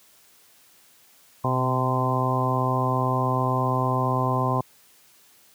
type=harmonic tone with a mistuned harmonic; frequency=128.9 Hz; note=C3; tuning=26 cents flat; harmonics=1 / 2 / 3 / 4 / 5 / 6 / 7 / 8; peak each=-24 / -30 / -32 / -33 / -31 / -31 / -32 / -26 dBFS; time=1.44-4.61 s; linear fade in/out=5 ms; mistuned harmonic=1; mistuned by=-35 cents; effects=white hiss -56 dBFS RMS until 5.54 s + high-pass 80 Hz 12 dB/octave